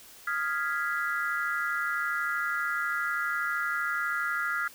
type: chord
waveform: sine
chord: F half-diminished seventh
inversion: third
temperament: equal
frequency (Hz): 1244.5 / 1396.9 / 1661.2 / 1975.5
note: Eb6 / F6 / Ab6 / Cb7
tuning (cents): 0 / 0 / 0 / 0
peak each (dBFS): -35 / -30 / -33 / -36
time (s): 0.27-4.68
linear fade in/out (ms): 5
effects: white hiss -51 dBFS RMS until 4.74 s